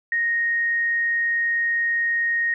sine tone, 1864.7 Hz, A#6, in tune, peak -19 dBFS, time 0.12-2.54 s, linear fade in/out 2 ms, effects none

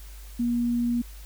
sine tone, 238.7 Hz, A#3, 41 cents sharp, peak -22 dBFS, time 0.39-1.02 s, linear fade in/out 10 ms, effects added 50 Hz sine -40 dBFS peak until 1.25 s + white hiss -51 dBFS RMS until 1.25 s

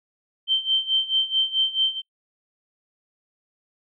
sine tone with tremolo, 3118 Hz, G7, 10 cents flat, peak -16 dBFS, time 0.47-2.02 s, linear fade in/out 50 ms, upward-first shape sine, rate 4.6 Hz, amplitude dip 85%, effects noise-tail reverb RT60 0.1 s tail -26 dB re dry

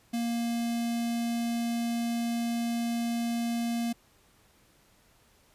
square tone with notch filter, 234.1 Hz, A#3, 8 cents sharp, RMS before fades -30 dBFS, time 0.13-3.93 s, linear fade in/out 10 ms, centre 1300 Hz, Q 1.1, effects pink hiss -63 dBFS RMS until 5.54 s + resampled to 32000 Hz

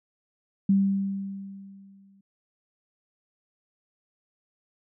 sine tone with exponential decay, 196 Hz, G3, in tune, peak -16 dBFS, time 0.69-2.21 s, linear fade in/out 5 ms, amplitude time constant 330 ms, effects none

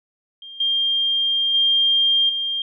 sine tone with level steps, 3200 Hz, G7, 35 cents sharp, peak -35 / -17 / -14 / -21 dBFS, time 0.42-2.62 s, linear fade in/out 2 ms, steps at 0.6 / 1.54 / 2.29 s, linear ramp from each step 5 ms, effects none

